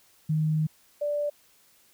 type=tone pair in turn; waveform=sine; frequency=155.56 / 585.9 Hz; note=D#3 / D5; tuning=0 / -4 cents; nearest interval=octave + major seventh; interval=2296 cents; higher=second; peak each=-22 / -25 dBFS; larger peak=first; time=0.29-0.67 / 1.01-1.3 s; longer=first; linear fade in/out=10 ms; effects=white hiss -61 dBFS RMS until 1.93 s